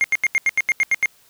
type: tone bursts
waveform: triangle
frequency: 2130 Hz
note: C7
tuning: 30 cents sharp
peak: -12 dBFS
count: 10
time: 0.01-1.058 s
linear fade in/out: 0 ms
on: 31 ms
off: 82 ms
effects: white hiss -55 dBFS RMS until 1.29 s